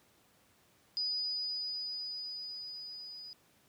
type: tone with level ramp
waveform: sine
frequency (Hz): 4954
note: D#8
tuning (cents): -8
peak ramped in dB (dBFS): -31 to -45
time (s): 0.97-3.33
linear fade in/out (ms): 0
effects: pink hiss -67 dBFS RMS until 3.68 s + high-pass 100 Hz 12 dB/octave